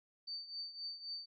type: tone with tremolo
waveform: sine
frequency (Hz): 4583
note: D8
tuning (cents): -43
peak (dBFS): -39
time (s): 0.27-1.26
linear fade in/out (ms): 10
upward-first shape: triangle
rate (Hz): 3.8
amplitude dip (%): 80
effects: none